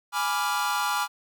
45% pulse chord, G# diminished seventh, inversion none, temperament equal, 830.6 / 987.8 / 1174.7 / 1396.9 Hz, G#5 / B5 / D6 / F6, 0 / 0 / 0 / 0 cents, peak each -30 dBFS, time 0.12-1.08 s, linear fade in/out 50 ms, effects none

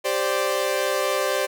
sawtooth chord, G suspended fourth, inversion none, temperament equal, 392 / 523.3 / 587.3 Hz, G4 / C5 / D5, 0 / 0 / 0 cents, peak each -24 / -21 / -21 dBFS, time 0.04-1.47 s, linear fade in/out 20 ms, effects none

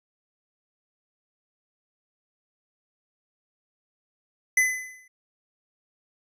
square tone with exponential decay, 2019 Hz, B6, 38 cents sharp, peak -16 dBFS, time 4.57-5.08 s, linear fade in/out 5 ms, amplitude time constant 110 ms, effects resampled to 32000 Hz

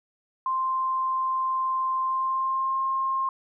sine tone with pitch glide, 1046.5 to 1064.8 Hz, C6 to C6, 0 to +30 cents, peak -23 dBFS, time 0.46-3.29 s, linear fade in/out 2 ms, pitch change +30 cents, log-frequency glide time 2.03-2.81 s, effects none

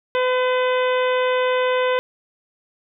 harmonic tone, 506 Hz, B4, 42 cents sharp, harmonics 1 / 2 / 3 / 4 / 5 / 6 / 7, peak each -18 / -24 / -28 / -30 / -32 / -34 / -35 dBFS, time 0.15-1.99 s, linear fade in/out 0 ms, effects none

